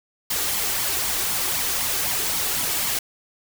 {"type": "noise with flanger", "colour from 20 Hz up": "white", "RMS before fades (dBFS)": -24, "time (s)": [0.3, 2.99], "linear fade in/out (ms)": 5, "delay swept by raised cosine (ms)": [0.89, 2.69], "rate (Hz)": 3.9, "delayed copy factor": 0.5, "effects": []}